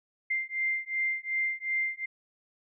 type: beating tone pair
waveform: sine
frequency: 2093 / 2095.7 Hz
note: C7 / C7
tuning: 0 / +2 cents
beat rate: 2.7 Hz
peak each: -31 dBFS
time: 0.3-2.06 s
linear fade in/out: 10 ms
effects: none